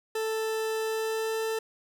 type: tone with pitch glide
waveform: 40% pulse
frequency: 440.9 to 444.2 Hz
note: A4 to A4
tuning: +4 to +16 cents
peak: -27 dBFS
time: 0.15-1.59 s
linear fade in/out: 5 ms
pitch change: +12 cents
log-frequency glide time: 0.83-1.4 s
effects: none